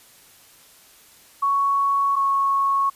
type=tone pair in turn; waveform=sine; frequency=1113 / 1102.1 Hz; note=C#6 / C#6; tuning=+7 / -10 cents; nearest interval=unison; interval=17 cents; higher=first; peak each=-17 dBFS; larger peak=neither; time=1.42-2.16 / 2.16-2.9 s; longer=neither; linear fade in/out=10 ms; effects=white hiss -51 dBFS RMS until 2.95 s + resampled to 32000 Hz